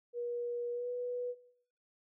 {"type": "tone with pitch glide", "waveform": "sine", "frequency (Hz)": [479.9, 491.1], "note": ["B4", "B4"], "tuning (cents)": [-50, -10], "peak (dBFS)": -35, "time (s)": [0.13, 1.35], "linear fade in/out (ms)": 50, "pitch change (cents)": 40, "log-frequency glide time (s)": [0.72, 0.89], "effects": ["noise-tail reverb RT60 0.7 s tail -19 dB re dry"]}